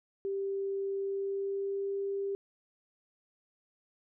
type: tone with pitch glide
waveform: sine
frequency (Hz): 392.7 to 395.9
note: G4 to G4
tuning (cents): +3 to +17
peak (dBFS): -31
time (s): 0.25-2.35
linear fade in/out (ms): 0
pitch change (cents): +14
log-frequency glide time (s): 0.97-1.95
effects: none